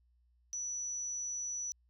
sine tone, 5920 Hz, F#8, in tune, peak -36 dBFS, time 0.53-1.72 s, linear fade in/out 0 ms, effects added 60 Hz sine -67 dBFS peak until 1.89 s

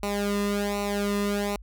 sawtooth tone with flanger, 203.3 Hz, G#3, 37 cents flat, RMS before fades -27 dBFS, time 0.03-1.56 s, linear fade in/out 2 ms, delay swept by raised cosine 0.6 to 1.32 ms, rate 1.3 Hz, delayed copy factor -0.85, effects added 50 Hz sine -42 dBFS peak until 1.62 s

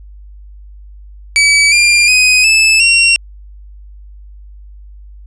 sawtooth tone with pitch steps, 2289 / 2394 / 2505 / 2620 / 2741 Hz, D7 / D7 / D#7 / E7 / F7, -45 / +33 / +11 / -11 / -33 cents, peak -3 dBFS, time 1.36-3.16 s, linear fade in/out 0 ms, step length 360 ms, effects added 50 Hz sine -32 dBFS peak until 5.26 s + resampled to 22050 Hz

